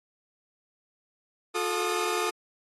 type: tone cluster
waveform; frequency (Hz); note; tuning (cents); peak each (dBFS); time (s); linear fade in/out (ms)
sawtooth; 357.7 / 436 / 1225; F4 / A4 / D#6; +41 / -16 / -27; -27; 1.54-2.31; 20
effects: AAC 32 kbps